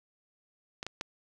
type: clicks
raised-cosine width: 0.2 ms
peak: -20 / -19 / -17 dBFS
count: 3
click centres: 0.829 / 0.866 / 1.011 s
effects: 9-bit